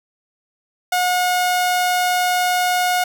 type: tone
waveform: sawtooth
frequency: 723 Hz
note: F#5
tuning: 40 cents flat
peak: -12 dBFS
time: 0.92-3.04 s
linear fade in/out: 5 ms
effects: none